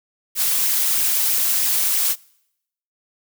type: noise with flanger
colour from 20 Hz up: blue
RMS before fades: -19 dBFS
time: 0.35-2.16 s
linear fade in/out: 50 ms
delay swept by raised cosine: 0.33 to 5.33 ms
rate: 3.1 Hz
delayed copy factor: +0.5
effects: noise-tail reverb RT60 0.8 s tail -25 dB re dry